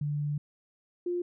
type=tone pair in turn; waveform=sine; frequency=146.83 / 352.5 Hz; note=D3 / F4; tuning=0 / +16 cents; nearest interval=octave + minor third; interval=1516 cents; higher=second; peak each=-28 dBFS; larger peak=neither; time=0.01-0.38 / 1.06-1.22 s; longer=first; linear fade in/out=5 ms; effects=none